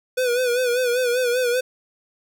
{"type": "tone with vibrato", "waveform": "square", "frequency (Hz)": 493.9, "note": "B4", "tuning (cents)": 0, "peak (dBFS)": -19, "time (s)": [0.17, 1.61], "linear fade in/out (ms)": 10, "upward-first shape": "sine", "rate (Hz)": 5.1, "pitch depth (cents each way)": 66, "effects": []}